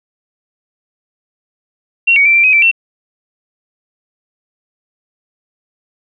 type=tone with pitch steps; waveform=sine; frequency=2739 / 2245 / 2343 / 2357 / 2525 / 2334 / 2700 Hz; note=F7 / C#7 / D7 / D7 / D#7 / D7 / E7; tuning=-34 / +21 / -5 / +6 / +25 / -11 / +41 cents; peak=-6 dBFS; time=2.07-2.714 s; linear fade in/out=10 ms; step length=92 ms; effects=none